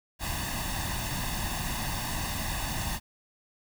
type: noise with comb filter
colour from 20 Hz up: pink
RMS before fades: -32 dBFS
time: 0.19-3 s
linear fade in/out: 50 ms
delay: 1.1 ms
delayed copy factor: +0.75
effects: none